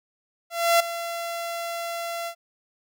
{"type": "tone with ADSR envelope", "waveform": "sawtooth", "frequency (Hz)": 680, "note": "F5", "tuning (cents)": -46, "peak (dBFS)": -11, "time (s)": [0.5, 2.35], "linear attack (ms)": 300, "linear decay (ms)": 6, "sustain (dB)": -14, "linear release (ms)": 79, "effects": []}